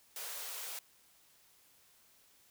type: high-pass noise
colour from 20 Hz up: white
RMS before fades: -43 dBFS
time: 0.16-0.79 s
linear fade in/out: 2 ms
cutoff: 410 Hz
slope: 96 dB/octave
effects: white hiss -66 dBFS RMS until 2.5 s